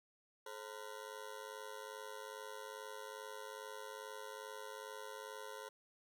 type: ring-modulated tone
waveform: 20% pulse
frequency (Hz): 481.6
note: B4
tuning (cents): -44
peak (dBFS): -39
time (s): 0.46-5.69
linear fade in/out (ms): 5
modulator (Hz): 51.2
effects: none